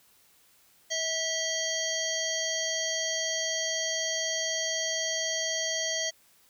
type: harmonic tone with a mistuned harmonic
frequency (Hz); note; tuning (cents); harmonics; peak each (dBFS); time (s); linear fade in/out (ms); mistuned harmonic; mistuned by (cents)
644; E5; -41; 1 / 3 / 5 / 7 / 9 / 10; -35 / -35 / -35 / -35 / -35 / -35; 0.9-6.11; 20; 3; +25
effects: white hiss -62 dBFS RMS until 6.49 s